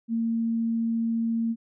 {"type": "tone", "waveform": "sine", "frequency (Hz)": 228.6, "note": "A#3", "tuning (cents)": -34, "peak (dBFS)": -23, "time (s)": [0.08, 1.56], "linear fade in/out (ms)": 50, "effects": []}